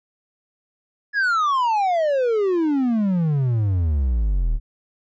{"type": "exponential sweep", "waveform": "triangle", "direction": "down", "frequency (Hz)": [1717, 35.76], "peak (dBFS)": -15, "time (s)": [1.13, 4.6], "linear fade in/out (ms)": 50, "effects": ["resampled to 16000 Hz"]}